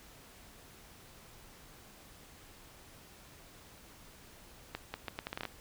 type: accelerating click train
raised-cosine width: 0.3 ms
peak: -21 dBFS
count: 10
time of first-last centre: 4.75-5.453 s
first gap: 190 ms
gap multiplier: 0.75
effects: pink hiss -56 dBFS RMS until 5.6 s